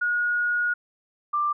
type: tone pair in turn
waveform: sine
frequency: 1445 / 1183.7 Hz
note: F#6 / D6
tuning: -41 / +13 cents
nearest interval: minor third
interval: 346 cents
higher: first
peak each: -21 dBFS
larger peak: neither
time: 0.01-0.74 / 1.33-1.53 s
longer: first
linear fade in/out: 10 ms
effects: none